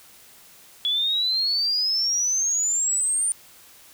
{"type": "exponential sweep", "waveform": "sine", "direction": "up", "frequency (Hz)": [3382, 9120], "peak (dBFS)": -20, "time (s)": [0.85, 3.32], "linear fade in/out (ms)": 0, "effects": ["white hiss -50 dBFS RMS until 3.93 s"]}